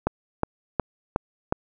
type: click train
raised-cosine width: 1 ms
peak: -7 dBFS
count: 5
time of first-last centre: 0.07-1.525 s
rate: 2.75 Hz
effects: none